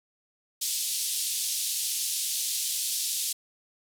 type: band-pass noise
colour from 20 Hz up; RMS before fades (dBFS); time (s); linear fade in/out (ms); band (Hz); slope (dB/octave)
white; -30; 0.61-3.33; 10; 3300 to 12000; 24
effects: none